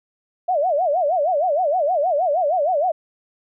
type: tone with vibrato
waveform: sine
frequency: 652 Hz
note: E5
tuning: 19 cents flat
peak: -16 dBFS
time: 0.48-2.92 s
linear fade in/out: 10 ms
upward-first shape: sine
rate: 6.4 Hz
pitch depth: 250 cents each way
effects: none